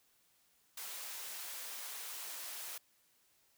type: high-pass noise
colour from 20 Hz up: white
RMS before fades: -45 dBFS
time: 0.77-2.78 s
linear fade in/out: 5 ms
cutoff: 580 Hz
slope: 12 dB/octave
effects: white hiss -72 dBFS RMS until 3.57 s